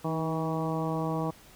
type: harmonic tone with a mistuned harmonic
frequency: 160.9 Hz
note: E3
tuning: 42 cents flat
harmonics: 1 / 2 / 3 / 4 / 5 / 6 / 7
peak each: -31 / -34 / -36 / -37 / -38 / -39 / -39 dBFS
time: 0.04-1.31 s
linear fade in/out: 10 ms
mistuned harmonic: 2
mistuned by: -32 cents
effects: pink hiss -54 dBFS RMS until 1.55 s